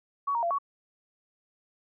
sine tone with pitch steps, 1124 / 936 / 684 / 1119 Hz, C#6 / A#5 / F5 / C#6, +24 / +7 / -36 / +16 cents, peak -25 dBFS, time 0.27-0.586 s, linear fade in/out 10 ms, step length 79 ms, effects none

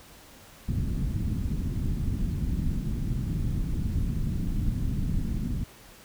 pink low-pass noise, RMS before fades -28 dBFS, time 0.68-5.64 s, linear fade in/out 5 ms, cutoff 240 Hz, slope 24 dB/octave, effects pink hiss -51 dBFS RMS until 6.04 s

